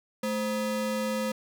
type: ring-modulated tone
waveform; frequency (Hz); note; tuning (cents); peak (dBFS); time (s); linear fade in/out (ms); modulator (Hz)
square; 370; F#4; 0; -25; 0.23-1.32; 5; 152
effects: none